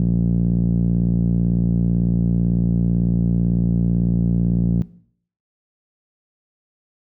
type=tone with low-pass filter; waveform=5% pulse; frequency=58 Hz; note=A#1; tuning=8 cents flat; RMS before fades=-18 dBFS; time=0-4.82 s; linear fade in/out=0 ms; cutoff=170 Hz; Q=2.9; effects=noise-tail reverb RT60 0.6 s tail -19 dB re dry